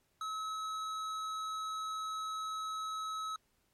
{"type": "tone with hard clipping", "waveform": "triangle", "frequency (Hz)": 1289, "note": "E6", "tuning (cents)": -39, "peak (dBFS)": -38, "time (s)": [0.21, 3.36], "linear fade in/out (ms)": 2, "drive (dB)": 15, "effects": ["pink hiss -75 dBFS RMS until 3.73 s", "MP3 64 kbps"]}